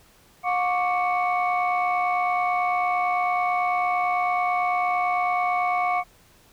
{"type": "tone cluster", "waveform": "sine", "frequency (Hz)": [719, 1100, 1169, 2227], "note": ["F#5", "C#6", "D6", "C#7"], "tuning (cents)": [-50, -14, -8, 7], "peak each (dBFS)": [-22, -28, -28, -28], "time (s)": [0.43, 6.04], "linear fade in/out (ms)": 50, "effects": ["tanh soft clip ceiling -13 dBFS", "pink hiss -56 dBFS RMS until 6.52 s"]}